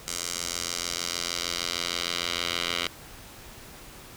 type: tone with band-pass filter sweep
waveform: 10% pulse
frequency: 86.5 Hz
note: F2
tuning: 16 cents flat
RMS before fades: -31 dBFS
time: 0.08-2.87 s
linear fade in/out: 0 ms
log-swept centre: 7000 to 3300 Hz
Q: 1.5
effects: pink hiss -46 dBFS RMS until 4.16 s